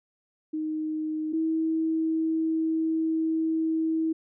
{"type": "tone pair in turn", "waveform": "sine", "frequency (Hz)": [311.1, 321.3], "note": ["D#4", "E4"], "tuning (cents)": [0, -44], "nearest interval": "minor second", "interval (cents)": 56, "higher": "second", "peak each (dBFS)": [-27, -23], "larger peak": "second", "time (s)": [[0.53, 1.33], [1.33, 4.13]], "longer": "second", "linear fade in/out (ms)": 10, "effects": []}